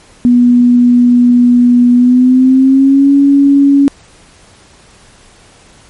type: tone with pitch glide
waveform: sine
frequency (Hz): 243.7 to 279.9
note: B3 to C#4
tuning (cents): -23 to +17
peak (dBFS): -3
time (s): 0.25-3.88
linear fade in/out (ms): 0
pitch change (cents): +240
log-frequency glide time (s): 1.93-3.12
effects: pink hiss -42 dBFS RMS until 5.89 s + MP3 48 kbps